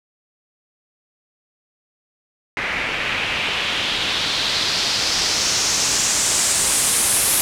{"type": "noise with low-pass filter sweep", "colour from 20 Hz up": "white", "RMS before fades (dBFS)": -20, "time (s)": [2.57, 7.41], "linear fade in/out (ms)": 0, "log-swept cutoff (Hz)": [2100, 11000], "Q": 2.5, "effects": []}